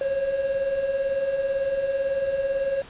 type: beating tone pair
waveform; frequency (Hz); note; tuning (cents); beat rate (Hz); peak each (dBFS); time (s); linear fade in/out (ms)
triangle; 530 / 548; C5 / C#5; +22 / -20; 18; -29 / -21; 0.01-2.82; 2
effects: pink hiss -45 dBFS RMS until 2.89 s + resampled to 8000 Hz